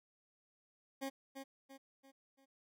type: tone with echo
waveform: 20% pulse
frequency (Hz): 270.6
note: C#4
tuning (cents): -42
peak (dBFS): -34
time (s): 1.01-1.1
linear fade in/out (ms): 20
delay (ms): 340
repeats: 4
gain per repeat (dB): -7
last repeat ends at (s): 2.46
effects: none